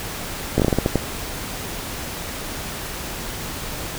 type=slowing click train; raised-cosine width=2 ms; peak=-3 dBFS; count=9; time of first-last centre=0.58-0.957 s; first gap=17 ms; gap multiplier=1.28; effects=pink hiss -30 dBFS RMS until 3.98 s